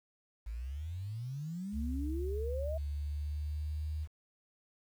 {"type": "exponential sweep", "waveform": "sine", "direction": "up", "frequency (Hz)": [51.91, 659.3], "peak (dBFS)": -37, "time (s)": [0.46, 2.78], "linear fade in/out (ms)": 10}
{"type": "tone with pitch glide", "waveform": "sine", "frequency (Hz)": [68.9, 76.89], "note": ["C#2", "D#2"], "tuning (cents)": [-10, -20], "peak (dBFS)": -34, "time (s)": [1.72, 4.08], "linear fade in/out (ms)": 50, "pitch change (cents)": 190, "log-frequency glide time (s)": [1.99, 3.94]}
{"effects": ["10-bit"]}